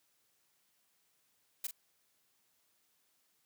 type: noise with echo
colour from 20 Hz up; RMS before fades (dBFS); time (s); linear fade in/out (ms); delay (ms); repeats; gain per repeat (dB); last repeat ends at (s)
blue; -37; 1.64-1.67; 5; 41; 1; -8; 1.711
effects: white hiss -75 dBFS RMS until 3.45 s + high-pass 80 Hz 12 dB/octave